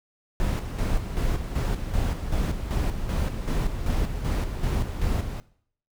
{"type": "noise with tremolo", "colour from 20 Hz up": "brown", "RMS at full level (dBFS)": -24, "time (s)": [0.4, 5.4], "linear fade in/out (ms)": 0, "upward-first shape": "square", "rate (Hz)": 2.6, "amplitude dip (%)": 55, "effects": ["noise-tail reverb RT60 0.6 s tail -19 dB re dry"]}